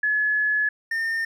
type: tone pair in turn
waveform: sine / triangle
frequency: 1705 / 1816.1 Hz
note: G#6 / A#6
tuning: +45 / -46 cents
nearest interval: minor second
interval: 109 cents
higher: second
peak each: -19 / -21 dBFS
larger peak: first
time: 0.03-0.69 / 0.91-1.25 s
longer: first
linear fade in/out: 5 ms
effects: none